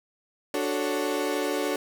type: chord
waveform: 35% pulse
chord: D major seventh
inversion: none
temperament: equal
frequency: 293.7 / 370 / 440 / 554.4 Hz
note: D4 / F#4 / A4 / C#5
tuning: 0 / 0 / 0 / 0 cents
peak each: -29 / -30 / -29 / -30 dBFS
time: 0.54-1.76 s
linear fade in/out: 2 ms
effects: none